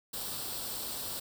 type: noise with comb filter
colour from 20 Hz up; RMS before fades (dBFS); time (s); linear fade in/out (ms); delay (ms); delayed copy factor
white; -38; 0.13-1.2; 10; 0.23; +0.6
effects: none